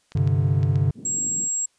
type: clicks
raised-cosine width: 0.2 ms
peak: -24 dBFS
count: 5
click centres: 0.12 / 0.174 / 0.275 / 0.631 / 0.757 s
type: chord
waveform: triangle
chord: G suspended fourth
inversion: none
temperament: just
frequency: 98 / 130.67 / 147 Hz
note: G2 / C3 / D3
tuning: 0 / -2 / +2 cents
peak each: -20 dBFS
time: 0.15-0.91 s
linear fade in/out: 5 ms
type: band-pass noise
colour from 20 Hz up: white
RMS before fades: -39 dBFS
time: 0.94-1.49 s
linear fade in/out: 50 ms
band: 130 to 280 Hz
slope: 24 dB/octave
type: tone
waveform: sine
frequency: 7600 Hz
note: A#8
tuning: 33 cents sharp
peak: -22 dBFS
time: 1.05-1.66 s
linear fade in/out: 5 ms
effects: white hiss -65 dBFS RMS until 1.78 s + resampled to 22050 Hz